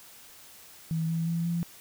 sine tone with pitch steps, 162 / 164.74 / 167.52 / 170.35 Hz, E3 / E3 / E3 / F3, -30 / -1 / +28 / -43 cents, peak -26 dBFS, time 0.91-1.63 s, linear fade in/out 0 ms, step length 180 ms, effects white hiss -51 dBFS RMS until 1.8 s

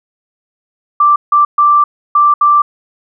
sine tone bursts at uneven times, 1174.7 Hz, D6, in tune, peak -5 dBFS, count 5, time 1-1.16 / 1.32-1.45 / 1.58-1.84 / 2.15-2.34 / 2.41-2.62 s, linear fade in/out 5 ms, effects none

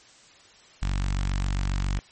sawtooth tone with notch filter, 47.36 Hz, F#1, 41 cents sharp, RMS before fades -26 dBFS, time 0.82-1.99 s, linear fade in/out 0 ms, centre 450 Hz, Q 0.5, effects white hiss -53 dBFS RMS until 2.11 s + MP3 32 kbps

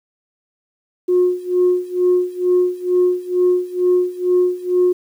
sine tone with tremolo, 360.6 Hz, F#4, 45 cents flat, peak -9 dBFS, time 1.08-4.93 s, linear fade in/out 10 ms, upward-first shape sine, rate 2.2 Hz, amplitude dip 90%, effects tanh soft clip ceiling -7 dBFS + 8-bit

